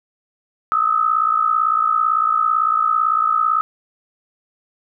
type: tone pair together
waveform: sine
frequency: 1246.1 / 1304 Hz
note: D#6 / E6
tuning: +2 / -19 cents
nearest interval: minor second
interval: 79 cents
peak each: -17 dBFS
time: 0.72-3.61 s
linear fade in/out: 0 ms
effects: none